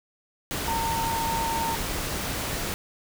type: tone in noise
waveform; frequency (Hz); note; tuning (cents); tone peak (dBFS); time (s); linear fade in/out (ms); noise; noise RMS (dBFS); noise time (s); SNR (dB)
sine; 912; A#5; -38; -26; 0.68-1.75; 0; pink; -30; 0.51-2.74; +1
effects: none